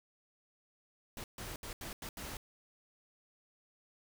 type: noise bursts at uneven times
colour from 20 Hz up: pink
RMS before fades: -44 dBFS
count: 6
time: 1.17-1.24 / 1.38-1.56 / 1.63-1.73 / 1.81-1.93 / 2.02-2.09 / 2.17-2.37 s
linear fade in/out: 2 ms
effects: none